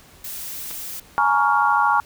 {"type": "noise", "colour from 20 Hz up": "blue", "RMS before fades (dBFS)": -32, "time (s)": [0.24, 1], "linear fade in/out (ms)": 5}
{"type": "clicks", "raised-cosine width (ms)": 0.2, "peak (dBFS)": [-21, -18], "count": 2, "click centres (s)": [0.706, 0.712]}
{"type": "chord", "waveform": "sine", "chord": "Bb minor seventh", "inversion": "third", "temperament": "just", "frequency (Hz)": [839.1, 932.3, 1118.8, 1398.5], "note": ["Ab5", "Bb5", "Db6", "F6"], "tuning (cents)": [18, 0, 16, 2], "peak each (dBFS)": [-20, -21, -20, -21], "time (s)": [1.18, 2], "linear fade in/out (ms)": 0}
{"effects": ["pink hiss -49 dBFS RMS until 2.05 s"]}